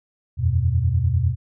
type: chord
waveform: sine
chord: E suspended second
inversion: none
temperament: equal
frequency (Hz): 82.41 / 92.5 / 123.47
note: E2 / F#2 / B2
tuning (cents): 0 / 0 / 0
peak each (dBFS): -21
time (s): 0.37-1.36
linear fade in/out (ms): 50
effects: none